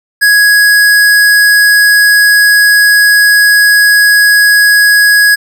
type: tone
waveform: square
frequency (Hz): 1665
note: G#6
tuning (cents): +4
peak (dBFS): -4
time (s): 0.21-5.36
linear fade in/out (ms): 20
effects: none